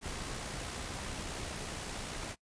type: noise with amplitude modulation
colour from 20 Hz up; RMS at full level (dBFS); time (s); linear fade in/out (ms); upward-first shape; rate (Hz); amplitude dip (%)
pink; -39; 0.01-2.36; 50; sine; 62.7; 30
effects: noise-tail reverb RT60 0.1 s tail -21 dB re dry + resampled to 22050 Hz